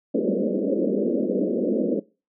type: band-pass noise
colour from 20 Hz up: pink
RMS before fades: -23 dBFS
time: 0.14-2 s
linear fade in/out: 10 ms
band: 190 to 580 Hz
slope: 96 dB/octave
effects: noise-tail reverb RT60 0.3 s tail -21 dB re dry